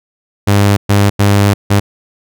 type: tone bursts at uneven times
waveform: sawtooth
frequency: 101 Hz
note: G#2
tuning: 48 cents flat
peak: -3 dBFS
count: 4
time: 0.47-0.77 / 0.89-1.1 / 1.19-1.54 / 1.7-1.8 s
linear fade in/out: 10 ms
effects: none